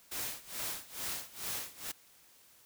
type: noise with tremolo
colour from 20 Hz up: white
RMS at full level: -37 dBFS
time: 0.11-1.92 s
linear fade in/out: 10 ms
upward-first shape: sine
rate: 2.3 Hz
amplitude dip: 90%
effects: white hiss -62 dBFS RMS until 2.65 s